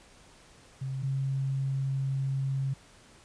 sine tone pair in turn, 133.3 / 135.32 Hz, C3 / C#3, +33 / -41 cents, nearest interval unison, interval 26 cents, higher second, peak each -31 / -27 dBFS, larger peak second, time 0.81-1.03 / 1.03-2.74 s, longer second, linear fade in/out 10 ms, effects pink hiss -56 dBFS RMS until 3.24 s + resampled to 22050 Hz

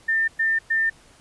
sine tone bursts, 1798 Hz, A6, 37 cents sharp, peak -18 dBFS, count 3, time 0.08-0.9 s, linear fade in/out 10 ms, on 200 ms, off 110 ms, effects pink hiss -53 dBFS RMS until 1.2 s + resampled to 24000 Hz

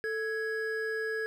triangle tone pair together, 441.7 / 1666 Hz, A4 / G#6, +7 / +5 cents, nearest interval octave + major seventh, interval 2298 cents, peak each -31 / -32 dBFS, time 0.04-1.26 s, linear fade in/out 0 ms, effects none

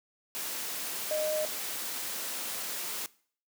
sine tone in noise, 616 Hz, D#5, 17 cents flat, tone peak -28 dBFS, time 1.11-1.45 s, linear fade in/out 0 ms, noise white, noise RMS -36 dBFS, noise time 0.35-3.06 s, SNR +5 dB, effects noise-tail reverb RT60 0.5 s tail -21 dB re dry + high-pass 200 Hz 12 dB/octave

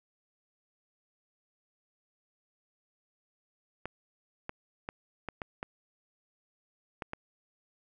clicks, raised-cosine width 0.5 ms, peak -21 dBFS, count 8, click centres 3.856 / 4.494 / 4.889 / 5.287 / 5.418 / 5.629 / 7.022 / 7.134 s, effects none

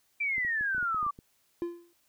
sine exponential sweep, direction down, 2370 to 1140 Hz, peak -27 dBFS, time 0.2-1.11 s, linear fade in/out 10 ms
clicks, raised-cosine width 3 ms, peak -34 dBFS, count 10, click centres 0.381 / 0.449 / 0.61 / 0.748 / 0.781 / 0.828 / 0.946 / 1.029 / 1.065 / 1.189 s
triangle tone with exponential decay, 344.4 Hz, F4, 24 cents flat, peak -25 dBFS, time 1.62-1.93 s, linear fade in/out 0 ms, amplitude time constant 67 ms
effects white hiss -70 dBFS RMS until 2.08 s

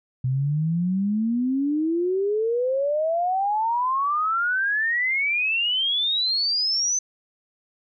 sine exponential sweep, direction up, 125.6 to 6180 Hz, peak -20 dBFS, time 0.24-6.99 s, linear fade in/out 5 ms, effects none

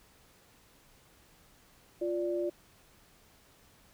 sine tone pair together, 349.2 / 585.9 Hz, F4 / D5, 0 / -4 cents, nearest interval major sixth, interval 896 cents, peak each -31 / -34 dBFS, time 2.01-2.5 s, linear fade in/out 10 ms, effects pink hiss -62 dBFS RMS until 3.93 s

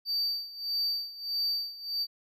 triangle tone with tremolo, 4623 Hz, D8, 28 cents flat, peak -25 dBFS, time 0.05-2.07 s, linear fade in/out 50 ms, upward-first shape sine, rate 1.6 Hz, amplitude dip 85%, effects none

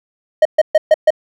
triangle tone bursts, 622.3 Hz, D#5, in tune, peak -3 dBFS, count 5, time 0.42-1.105 s, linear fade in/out 5 ms, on 33 ms, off 130 ms, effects none

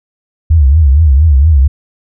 sine tone with vibrato, 73.42 Hz, D2, in tune, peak -3 dBFS, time 0.5-1.68 s, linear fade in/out 10 ms, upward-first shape triangle, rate 4.3 Hz, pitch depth 240 cents each way, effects none

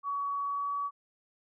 sine tone with pitch glide, 1129 to 1136.9 Hz, C#6 to C#6, +31 to +43 cents, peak -30 dBFS, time 0.03-0.91 s, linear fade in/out 50 ms, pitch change +12 cents, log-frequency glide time 0.43-0.73 s, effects none

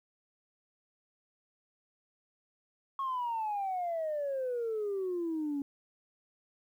sine exponential sweep, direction down, 1100 to 276.9 Hz, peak -30 dBFS, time 2.99-5.62 s, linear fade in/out 2 ms, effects tanh soft clip ceiling -28 dBFS + 11-bit

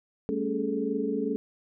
sine tone cluster, 199.4 / 224.8 / 279.5 / 411.7 / 434.1 Hz, G3 / A3 / C#4 / G#4 / A4, +30 / +37 / +14 / -15 / -23 cents, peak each -35 / -33 / -31 / -35 / -31 dBFS, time 0.29-1.36 s, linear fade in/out 0 ms, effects none

